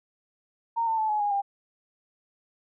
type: tone with pitch steps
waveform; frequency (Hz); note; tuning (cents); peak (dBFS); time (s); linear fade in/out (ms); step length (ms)
sine; 923 / 896.7 / 871.2 / 846.4 / 822.3 / 798.9; A#5 / A5 / A5 / G#5 / G#5 / G5; -17 / +33 / -17 / +33 / -17 / +33; -23; 0.76-1.42; 20; 110
effects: none